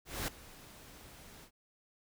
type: noise with ADSR envelope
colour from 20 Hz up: pink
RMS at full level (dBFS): -35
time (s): 0.05-1.51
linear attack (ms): 230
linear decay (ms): 4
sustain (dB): -19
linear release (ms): 81
effects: none